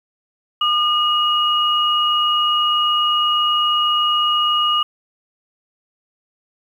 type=tone pair together; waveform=sine; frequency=1214.3 / 2888 Hz; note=D#6 / F#7; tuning=-43 / -43 cents; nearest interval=octave + minor third; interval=1500 cents; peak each=-17 dBFS; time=0.61-4.83 s; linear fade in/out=5 ms; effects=8-bit